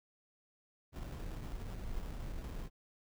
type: noise with sample-and-hold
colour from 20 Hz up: brown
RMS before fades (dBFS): -42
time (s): 0.92-2.7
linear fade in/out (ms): 50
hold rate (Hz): 2100
effects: none